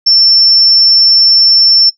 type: tone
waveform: sine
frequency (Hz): 5390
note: E8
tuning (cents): +38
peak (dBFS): -4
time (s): 0.06-1.9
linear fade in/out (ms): 10
effects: noise-tail reverb RT60 0.1 s tail -18 dB re dry